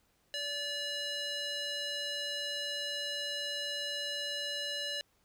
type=tone with band-pass filter; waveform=square; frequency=578 Hz; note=D5; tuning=28 cents flat; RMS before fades=-37 dBFS; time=0.34-5.01 s; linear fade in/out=0 ms; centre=3600 Hz; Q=1.9; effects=pink hiss -72 dBFS RMS until 5.24 s